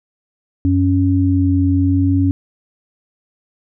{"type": "tone pair together", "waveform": "sine", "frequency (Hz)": [92.1, 277.2], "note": ["F#2", "C#4"], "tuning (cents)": [-7, 0], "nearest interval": "octave + perfect fifth", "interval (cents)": 1907, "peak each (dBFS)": -14, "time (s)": [0.65, 2.31], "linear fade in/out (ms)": 0, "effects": []}